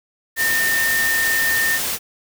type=tone in noise; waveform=sine; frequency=1816 Hz; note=A#6; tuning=46 cents flat; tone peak=-17 dBFS; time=0.36-1.8 s; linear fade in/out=50 ms; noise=white; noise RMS=-23 dBFS; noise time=0.36-1.99 s; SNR=+3 dB; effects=none